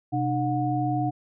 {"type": "tone cluster", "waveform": "sine", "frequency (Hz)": [128.5, 302.2, 727], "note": ["C3", "D4", "F#5"], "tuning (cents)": [-31, 50, -31], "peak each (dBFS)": -27, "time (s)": [0.12, 1.11], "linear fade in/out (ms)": 20, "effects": []}